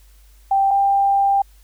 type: tone pair in turn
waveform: sine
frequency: 784 / 792.7 Hz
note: G5 / G5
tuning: 0 / +19 cents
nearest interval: unison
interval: 19 cents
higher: second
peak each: -13 dBFS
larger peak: neither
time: 0.51-0.71 / 0.71-1.42 s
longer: second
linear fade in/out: 5 ms
effects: added 50 Hz sine -46 dBFS peak until 1.63 s + white hiss -57 dBFS RMS until 1.63 s